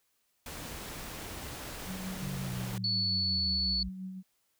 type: noise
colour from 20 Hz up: pink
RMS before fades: -42 dBFS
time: 0.46-2.78 s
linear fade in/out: 2 ms
type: tone with tremolo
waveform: sine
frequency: 187.4 Hz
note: F#3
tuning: 22 cents sharp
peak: -36 dBFS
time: 1.86-4.23 s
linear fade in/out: 50 ms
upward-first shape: sine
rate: 5.6 Hz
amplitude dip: 40%
type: linear sweep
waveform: sine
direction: down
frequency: 143.4 to 58.27 Hz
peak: -36 dBFS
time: 2.22-3.89 s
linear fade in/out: 5 ms
type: tone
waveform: sine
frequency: 4435 Hz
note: C#8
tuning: in tune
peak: -28 dBFS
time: 2.84-3.83 s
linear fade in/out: 2 ms
effects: white hiss -75 dBFS RMS until 4.59 s